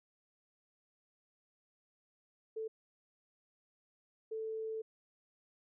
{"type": "tone bursts at uneven times", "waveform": "sine", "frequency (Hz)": 441.5, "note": "A4", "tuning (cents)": 6, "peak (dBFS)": -37, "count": 2, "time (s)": [[2.56, 2.68], [4.31, 4.82]], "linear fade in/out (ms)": 10, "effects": []}